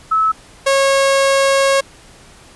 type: tone pair in turn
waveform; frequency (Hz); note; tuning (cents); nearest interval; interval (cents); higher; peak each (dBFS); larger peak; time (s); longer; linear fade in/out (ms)
sine / sawtooth; 1300 / 546.6; E6 / C#5; -24 / -24; octave + minor third; 1500; first; -11 / -7; second; 0.11-0.32 / 0.66-1.81; second; 10
effects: pink hiss -43 dBFS RMS until 2.55 s + resampled to 24000 Hz